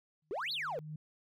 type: tone with exponential growth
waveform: sine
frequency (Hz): 153.5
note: D#3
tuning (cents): -23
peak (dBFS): -38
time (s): 0.22-0.96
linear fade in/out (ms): 5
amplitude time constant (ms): 160
type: exponential two-way sweep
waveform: triangle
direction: up then down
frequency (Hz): 347.9 to 4572 to 443.3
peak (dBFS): -32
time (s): 0.31-0.79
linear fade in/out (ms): 0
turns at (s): 0.52
effects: tanh soft clip ceiling -30 dBFS